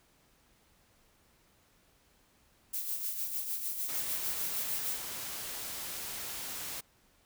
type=noise with tremolo; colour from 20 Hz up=violet; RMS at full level=-34 dBFS; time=2.73-4.97 s; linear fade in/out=10 ms; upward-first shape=sine; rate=6.6 Hz; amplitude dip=50%
type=noise; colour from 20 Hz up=white; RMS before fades=-40 dBFS; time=3.88-6.81 s; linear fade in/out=10 ms
effects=pink hiss -67 dBFS RMS until 7.25 s